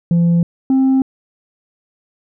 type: tone pair in turn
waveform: sine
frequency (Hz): 170.5 / 264.9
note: F3 / C4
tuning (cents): -41 / +22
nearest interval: minor sixth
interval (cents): 763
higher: second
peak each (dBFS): -7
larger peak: neither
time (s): 0.11-0.43 / 0.7-1.02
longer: neither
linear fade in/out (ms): 2
effects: tanh soft clip ceiling -9 dBFS